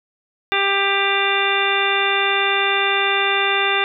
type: harmonic tone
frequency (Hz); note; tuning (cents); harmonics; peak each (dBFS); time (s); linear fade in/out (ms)
395.6; G4; +16; 1 / 2 / 3 / 4 / 5 / 6 / 7 / 9; -24 / -24 / -24 / -24 / -24 / -24 / -24 / -24; 0.52-3.84; 0
effects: none